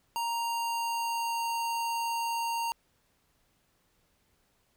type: tone with pitch glide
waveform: square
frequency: 932.3 to 925.9 Hz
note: A#5 to A#5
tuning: 0 to -12 cents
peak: -30 dBFS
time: 0.16-2.72 s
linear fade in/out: 0 ms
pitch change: -12 cents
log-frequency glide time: 0.33-1.43 s
effects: pink hiss -71 dBFS RMS until 4.76 s